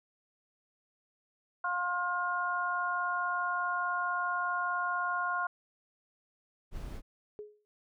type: harmonic tone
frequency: 355.3 Hz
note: F4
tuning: 30 cents sharp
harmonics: 2 / 3 / 4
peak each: -37 / -33 / -33 dBFS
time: 1.64-5.47 s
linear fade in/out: 5 ms
type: noise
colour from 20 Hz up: brown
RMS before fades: -39 dBFS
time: 6.71-7.02 s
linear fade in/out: 50 ms
type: tone with exponential decay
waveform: sine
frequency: 420 Hz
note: G#4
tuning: 19 cents sharp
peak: -37 dBFS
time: 7.39-7.65 s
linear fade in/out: 0 ms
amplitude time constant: 55 ms
effects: none